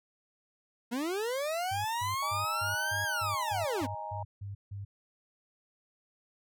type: linear two-way sweep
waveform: 40% pulse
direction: up then down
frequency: 226.2 to 1659 to 226.2 Hz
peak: -30 dBFS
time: 0.91-3.87 s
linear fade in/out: 20 ms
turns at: 3.03 s
type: tone bursts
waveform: sine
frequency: 99.9 Hz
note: G2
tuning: 33 cents sharp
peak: -37 dBFS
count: 11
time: 1.71-4.85 s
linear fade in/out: 10 ms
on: 140 ms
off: 160 ms
type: chord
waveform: sine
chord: D# suspended fourth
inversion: none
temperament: just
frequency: 622.3 / 829.7 / 933.4 Hz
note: D#5 / G#5 / A#5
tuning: 0 / -2 / +2 cents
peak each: -43 / -40 / -40 dBFS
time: 2.22-4.23 s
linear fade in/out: 5 ms
effects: none

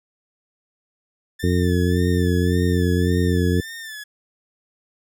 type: tone with vibrato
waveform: sawtooth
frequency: 1760 Hz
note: A6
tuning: in tune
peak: -29 dBFS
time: 1.39-4.04 s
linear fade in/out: 10 ms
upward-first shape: sine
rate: 1.8 Hz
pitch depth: 71 cents each way
type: harmonic tone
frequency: 89 Hz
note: F2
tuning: 33 cents sharp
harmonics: 1 / 2 / 3 / 4 / 5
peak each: -19 / -22 / -24 / -25 / -26 dBFS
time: 1.43-3.61 s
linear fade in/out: 10 ms
effects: none

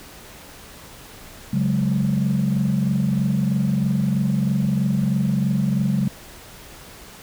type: chord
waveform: sine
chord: C# suspended fourth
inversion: none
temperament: just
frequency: 138.59 / 184.79 / 207.9 Hz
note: C#3 / F#3 / G#3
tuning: 0 / -2 / +2 cents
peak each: -21 dBFS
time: 1.53-6.08 s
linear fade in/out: 5 ms
effects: tanh soft clip ceiling -11 dBFS + pink hiss -42 dBFS RMS until 7.22 s

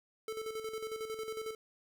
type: tone with tremolo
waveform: square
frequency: 440 Hz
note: A4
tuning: in tune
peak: -37 dBFS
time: 0.28-1.55 s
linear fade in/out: 2 ms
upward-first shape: square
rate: 11 Hz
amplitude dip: 55%
effects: none

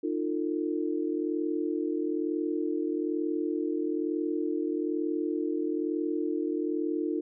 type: tone cluster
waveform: sine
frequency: 306.1 / 347.2 / 448.9 Hz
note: D#4 / F4 / A4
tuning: -28 / -10 / +35 cents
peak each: -30 / -31 / -35 dBFS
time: 0.03-7.21 s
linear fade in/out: 10 ms
effects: none

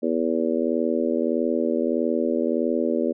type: harmonic tone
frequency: 81.6 Hz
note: E2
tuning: 17 cents flat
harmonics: 3 / 4 / 5 / 6 / 7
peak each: -25 / -26 / -27 / -28 / -28 dBFS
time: 0.02-3.13 s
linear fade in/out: 20 ms
effects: none

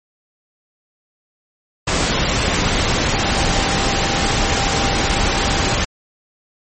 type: tone in noise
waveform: sine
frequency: 790 Hz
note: G5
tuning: 13 cents sharp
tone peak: -26 dBFS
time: 3.14-5.74 s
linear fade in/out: 10 ms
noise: pink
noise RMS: -17 dBFS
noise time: 1.87-5.85 s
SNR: -12 dB
effects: MP3 32 kbps

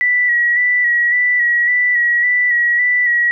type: tone with vibrato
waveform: sine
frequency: 1944 Hz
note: B6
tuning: 28 cents flat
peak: -11 dBFS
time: 0.01-3.31 s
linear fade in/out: 0 ms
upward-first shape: square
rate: 1.8 Hz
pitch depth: 27 cents each way
effects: none

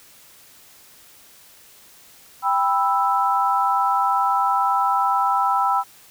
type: chord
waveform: sine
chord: E minor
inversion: first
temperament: just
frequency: 791.1 / 988.9 / 1318.5 Hz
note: G5 / B5 / E6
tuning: +16 / +2 / 0 cents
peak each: -21 dBFS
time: 2.42-5.84 s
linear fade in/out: 50 ms
effects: white hiss -49 dBFS RMS until 6.1 s

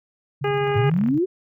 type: tone with tremolo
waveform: sine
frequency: 139.9 Hz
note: C#3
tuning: 16 cents sharp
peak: -25 dBFS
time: 0.41-1.19 s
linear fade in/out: 10 ms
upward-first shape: square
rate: 15 Hz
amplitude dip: 40%
type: harmonic tone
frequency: 409 Hz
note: G#4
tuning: 26 cents flat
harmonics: 1 / 2 / 3 / 4 / 5 / 6 / 7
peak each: -21 / -27 / -31 / -33 / -35 / -37 / -38 dBFS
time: 0.44-0.9 s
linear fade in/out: 5 ms
type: click train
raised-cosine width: 0.5 ms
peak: -24 dBFS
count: 18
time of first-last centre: 0.67-1.087 s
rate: 40.8 Hz
type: exponential sweep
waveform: sine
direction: up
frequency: 102.9 to 392 Hz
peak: -17 dBFS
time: 0.75-1.26 s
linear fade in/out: 20 ms
effects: none

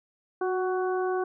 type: harmonic tone with a mistuned harmonic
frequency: 372.9 Hz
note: F#4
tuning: 14 cents sharp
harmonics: 1 / 2 / 3 / 4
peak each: -26 / -32 / -36 / -38 dBFS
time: 0.41-1.24 s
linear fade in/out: 5 ms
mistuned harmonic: 1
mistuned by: -23 cents
effects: none

